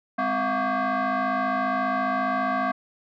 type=tone with frequency modulation; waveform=sine; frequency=203.1 Hz; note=G#3; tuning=38 cents flat; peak=-20 dBFS; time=0.18-2.72 s; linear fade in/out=10 ms; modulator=461 Hz; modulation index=2.9; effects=tanh soft clip ceiling -20 dBFS